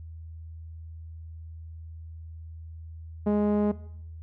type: tone with low-pass filter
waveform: sawtooth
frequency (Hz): 207.7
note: G#3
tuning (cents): 0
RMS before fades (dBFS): -24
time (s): 3.26-3.72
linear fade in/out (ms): 10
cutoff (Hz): 640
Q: 1
effects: noise-tail reverb RT60 0.7 s tail -18 dB re dry + added 81 Hz sine -39 dBFS peak until 4.22 s